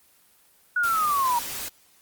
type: linear sweep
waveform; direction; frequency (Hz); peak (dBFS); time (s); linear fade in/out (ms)
sine; down; 1476 to 931; -20; 0.76-1.39; 5
type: noise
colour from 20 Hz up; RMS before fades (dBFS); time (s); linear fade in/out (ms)
white; -33; 0.83-1.69; 10
effects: white hiss -59 dBFS RMS until 2.01 s + Opus 24 kbps